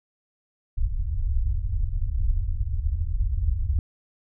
pink low-pass noise, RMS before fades -24 dBFS, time 0.77-3.79 s, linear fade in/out 2 ms, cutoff 100 Hz, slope 48 dB/octave, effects none

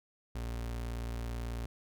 35% pulse tone, 58.27 Hz, A#1, in tune, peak -34 dBFS, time 0.35-1.66 s, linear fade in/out 5 ms, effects none

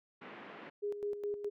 pink band-pass noise, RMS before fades -50 dBFS, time 0.21-0.7 s, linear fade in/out 10 ms, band 200 to 2600 Hz, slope 24 dB/octave
sine tone with tremolo, 410.9 Hz, G#4, 18 cents flat, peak -33 dBFS, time 0.82-1.5 s, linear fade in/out 20 ms, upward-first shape square, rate 4.8 Hz, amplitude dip 60%
effects none

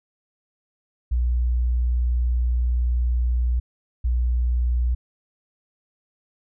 sine tone pair in turn, 60.6 / 60.6 Hz, B1 / B1, -32 / -32 cents, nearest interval unison, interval 0 cents, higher neither, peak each -18 dBFS, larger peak neither, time 1.11-3.6 / 4.04-4.95 s, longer first, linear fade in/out 10 ms, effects none

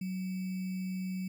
sine tone with sample-and-hold, 186.2 Hz, F#3, 11 cents sharp, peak -33 dBFS, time 0.01-1.28 s, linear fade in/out 5 ms, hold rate 2450 Hz, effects none

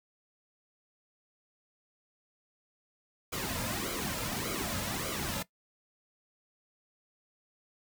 pink noise with flanger, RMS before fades -35 dBFS, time 3.32-5.43 s, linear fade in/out 10 ms, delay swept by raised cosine 1.1 to 2.7 ms, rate 1.7 Hz, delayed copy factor -0.7, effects noise-tail reverb RT60 0.1 s tail -18 dB re dry

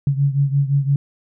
sine beating tone pair, 138.59 / 144.39 Hz, C#3 / D3, 0 / -29 cents, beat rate 5.8 Hz, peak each -16 / -20 dBFS, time 0.07-0.96 s, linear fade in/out 2 ms, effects none

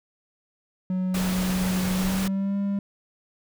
triangle tone with pitch glide, 185 to 199.43 Hz, F#3 to G3, 0 to +30 cents, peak -21 dBFS, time 0.9-2.79 s, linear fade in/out 2 ms, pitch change +130 cents, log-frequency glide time 1.93-2.57 s
pink noise, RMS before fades -31 dBFS, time 1.14-2.28 s, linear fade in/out 5 ms
effects none

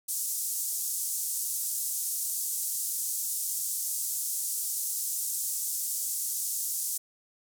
pink band-pass noise, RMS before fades -32 dBFS, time 0.08-6.98 s, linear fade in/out 10 ms, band 6900 to 15000 Hz, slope 24 dB/octave, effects none

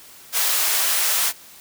white high-pass noise, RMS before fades -20 dBFS, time 0.32-1.33 s, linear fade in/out 50 ms, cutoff 700 Hz, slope 12 dB/octave, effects white hiss -45 dBFS RMS until 1.6 s + high-pass 60 Hz 12 dB/octave

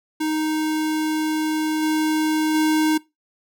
square tone with level steps, 311.1 Hz, D#4, in tune, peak -21 / -19 / -17 dBFS, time 0.2-2.98 s, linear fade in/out 10 ms, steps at 1.82 / 2.54 s, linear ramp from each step 10 ms, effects noise-tail reverb RT60 0.2 s tail -20 dB re dry

